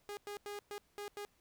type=tone bursts at uneven times; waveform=sawtooth; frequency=410 Hz; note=G#4; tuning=22 cents flat; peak=-38 dBFS; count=6; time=0.09-0.17 / 0.27-0.37 / 0.46-0.59 / 0.71-0.78 / 0.98-1.08 / 1.17-1.25 s; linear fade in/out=0 ms; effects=pink hiss -73 dBFS RMS until 1.4 s